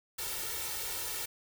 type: noise with comb filter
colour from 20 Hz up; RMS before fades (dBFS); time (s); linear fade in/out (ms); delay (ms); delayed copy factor
white; -37; 0.18-1.26; 10; 2.2; +1
effects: none